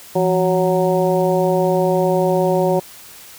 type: harmonic tone with a mistuned harmonic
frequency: 185.2 Hz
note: F#3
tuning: 2 cents sharp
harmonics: 1 / 2 / 3 / 4 / 5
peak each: -20 / -18 / -18 / -23 / -25 dBFS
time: 0.15-2.8 s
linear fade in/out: 10 ms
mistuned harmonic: 1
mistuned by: -150 cents
effects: white hiss -40 dBFS RMS until 3.38 s